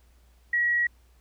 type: tone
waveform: sine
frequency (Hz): 1914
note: A#6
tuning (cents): +45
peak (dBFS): -21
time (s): 0.53-0.87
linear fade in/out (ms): 5
effects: added 60 Hz sine -56 dBFS peak until 1.2 s + pink hiss -66 dBFS RMS until 1.2 s